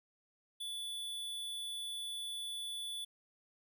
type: tone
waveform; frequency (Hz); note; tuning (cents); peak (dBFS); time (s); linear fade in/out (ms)
square; 3460; A7; -30; -40; 0.6-3.05; 10
effects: none